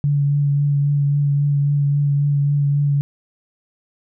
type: tone with vibrato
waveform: sine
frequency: 143.2 Hz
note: D3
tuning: 43 cents flat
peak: -14 dBFS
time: 0.04-3.01 s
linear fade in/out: 0 ms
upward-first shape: triangle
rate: 3.7 Hz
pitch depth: 20 cents each way
effects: none